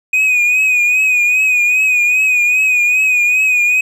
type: tone with vibrato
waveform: triangle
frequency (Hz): 2489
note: D#7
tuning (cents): 0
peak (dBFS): -8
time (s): 0.13-3.81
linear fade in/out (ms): 5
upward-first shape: triangle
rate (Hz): 2.5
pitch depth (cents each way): 60
effects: none